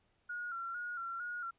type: tone with vibrato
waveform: sine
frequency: 1403 Hz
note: F6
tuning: 8 cents sharp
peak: -38 dBFS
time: 0.29-1.51 s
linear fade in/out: 10 ms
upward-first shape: square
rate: 2.2 Hz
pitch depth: 48 cents each way
effects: pink hiss -75 dBFS RMS until 1.58 s + resampled to 8000 Hz